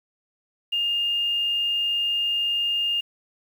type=tone; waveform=sine; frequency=2821 Hz; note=F7; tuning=17 cents sharp; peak=-21 dBFS; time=0.72-3.01 s; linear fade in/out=10 ms; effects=8-bit